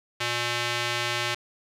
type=tone with band-pass filter; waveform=square; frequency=120 Hz; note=B2; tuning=49 cents flat; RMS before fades=-28 dBFS; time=0.2-1.35 s; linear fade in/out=10 ms; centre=2900 Hz; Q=1; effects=none